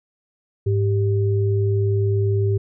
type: tone pair together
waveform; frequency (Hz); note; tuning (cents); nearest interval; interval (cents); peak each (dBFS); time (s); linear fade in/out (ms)
sine; 103.77 / 391.8; G#2 / G4; -1 / -1; octave + major seventh; 2300; -17 / -23; 0.66-2.58; 10
effects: none

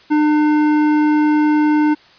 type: tone with hard clipping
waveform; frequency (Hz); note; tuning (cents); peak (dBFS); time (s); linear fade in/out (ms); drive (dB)
sine; 301.6; D4; +46; -13; 0.1-1.95; 20; 12
effects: white hiss -47 dBFS RMS until 2.18 s + resampled to 11025 Hz

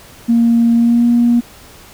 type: tone with pitch glide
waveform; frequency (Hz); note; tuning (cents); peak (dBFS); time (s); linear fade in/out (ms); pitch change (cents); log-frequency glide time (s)
sine; 233.1 to 238; A#3 to A#3; 0 to +36; -7; 0.28-1.41; 20; +36; 0.75-1.06
effects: tanh soft clip ceiling -3 dBFS + pink hiss -40 dBFS RMS until 1.93 s

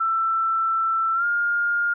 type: tone with pitch glide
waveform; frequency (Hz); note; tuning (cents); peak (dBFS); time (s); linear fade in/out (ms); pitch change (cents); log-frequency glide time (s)
sine; 1334 to 1413.3; E6 to F6; +20 to +20; -19; 0-1.94; 10; +100; 1.14-1.25
effects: none

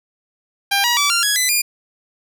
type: tone with pitch steps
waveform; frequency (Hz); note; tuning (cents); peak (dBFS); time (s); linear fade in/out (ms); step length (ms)
10% pulse; 797 / 958.8 / 1153.5 / 1387.7 / 1669.4 / 2008 / 2416; G5 / A#5 / D6 / F6 / G#6 / B6 / D7; +28 / +48 / -31 / -11 / +9 / +28 / +48; -6; 0.71-1.62; 10; 130
effects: none

